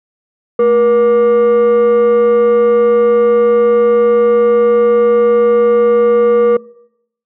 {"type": "tone with frequency modulation", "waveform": "sine", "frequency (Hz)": 477.2, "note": "A#4", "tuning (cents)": 41, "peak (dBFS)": -5, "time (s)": [0.59, 6.57], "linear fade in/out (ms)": 5, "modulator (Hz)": 696, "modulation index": 0.39, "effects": ["noise-tail reverb RT60 0.8 s tail -25 dB re dry", "tanh soft clip ceiling -5 dBFS"]}